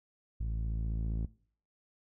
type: tone with low-pass filter sweep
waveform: sawtooth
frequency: 55 Hz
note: A1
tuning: in tune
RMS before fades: -34 dBFS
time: 0.4-1.26 s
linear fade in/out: 5 ms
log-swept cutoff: 110 to 230 Hz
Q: 0.71
effects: noise-tail reverb RT60 0.5 s tail -21 dB re dry